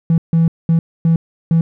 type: tone bursts at uneven times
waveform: triangle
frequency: 164.81 Hz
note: E3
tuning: in tune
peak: -6 dBFS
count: 5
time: 0.1-0.18 / 0.33-0.48 / 0.69-0.79 / 1.05-1.16 / 1.51-1.61 s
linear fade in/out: 2 ms
effects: tanh soft clip ceiling -5 dBFS